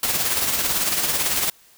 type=noise with tremolo; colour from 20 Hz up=white; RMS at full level=-20 dBFS; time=0.03-1.5 s; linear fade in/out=2 ms; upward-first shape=sine; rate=18 Hz; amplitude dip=45%; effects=white hiss -53 dBFS RMS until 1.77 s